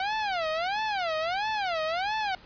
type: tone with vibrato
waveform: sawtooth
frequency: 740 Hz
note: F#5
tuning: in tune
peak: -23 dBFS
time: 0-2.35 s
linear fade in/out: 2 ms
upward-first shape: sine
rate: 1.5 Hz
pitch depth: 290 cents each way
effects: pink hiss -52 dBFS RMS until 2.45 s + resampled to 11025 Hz